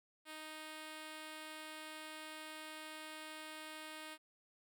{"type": "tone", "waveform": "5% pulse", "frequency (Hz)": 311.1, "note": "D#4", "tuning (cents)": 0, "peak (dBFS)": -36, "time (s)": [0.25, 4.18], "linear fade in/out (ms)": 50, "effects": []}